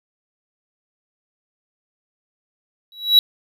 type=tone with exponential growth; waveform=triangle; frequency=3900 Hz; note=B7; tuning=23 cents flat; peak=-3 dBFS; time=2.92-3.19 s; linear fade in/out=1 ms; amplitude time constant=57 ms; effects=none